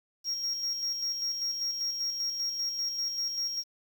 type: tone with tremolo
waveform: triangle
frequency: 5588 Hz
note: F8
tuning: in tune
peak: -27 dBFS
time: 0.24-3.64 s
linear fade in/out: 50 ms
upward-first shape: square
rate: 5.1 Hz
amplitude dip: 40%
effects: 9-bit